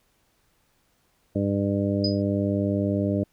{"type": "harmonic tone", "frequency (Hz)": 100, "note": "G2", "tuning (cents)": 35, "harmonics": [1, 2, 3, 4, 5, 6], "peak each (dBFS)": [-27, -26, -27, -33, -33, -30], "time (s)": [1.35, 3.24], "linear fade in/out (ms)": 10}
{"type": "tone with exponential decay", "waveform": "sine", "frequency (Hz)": 4981, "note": "D#8", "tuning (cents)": 1, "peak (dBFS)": -22, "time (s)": [2.04, 2.22], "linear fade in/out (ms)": 5, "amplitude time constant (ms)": 39}
{"effects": ["pink hiss -67 dBFS RMS until 3.32 s"]}